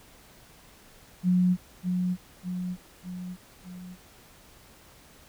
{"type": "tone with echo", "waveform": "sine", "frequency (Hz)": 180.9, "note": "F#3", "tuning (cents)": -39, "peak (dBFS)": -19, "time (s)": [1.23, 1.57], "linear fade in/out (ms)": 50, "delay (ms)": 600, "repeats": 4, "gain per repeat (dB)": -5, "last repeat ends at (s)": 3.97, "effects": ["pink hiss -54 dBFS RMS until 5.28 s"]}